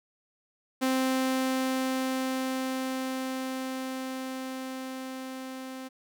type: tone with level ramp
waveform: sawtooth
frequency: 261.2 Hz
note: C4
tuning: 3 cents flat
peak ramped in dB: -20 to -34 dBFS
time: 0.81-5.89 s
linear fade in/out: 20 ms
effects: none